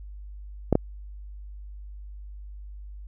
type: clicks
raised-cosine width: 2 ms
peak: -5 dBFS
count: 2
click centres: 0.727 / 0.754 s
effects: added 50 Hz sine -38 dBFS peak until 3.07 s